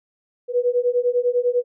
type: beating tone pair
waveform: sine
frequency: 484.5 / 494.5 Hz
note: B4 / B4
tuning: -33 / +2 cents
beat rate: 10 Hz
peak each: -20 dBFS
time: 0.48-1.64 s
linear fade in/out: 50 ms
effects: none